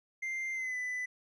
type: tone with pitch glide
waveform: triangle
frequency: 2093 to 1997.3 Hz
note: C7 to B6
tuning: 0 to +19 cents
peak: -32 dBFS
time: 0.22-1.06 s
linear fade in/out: 10 ms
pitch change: -81 cents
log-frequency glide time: 0.53-0.76 s
effects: resampled to 22050 Hz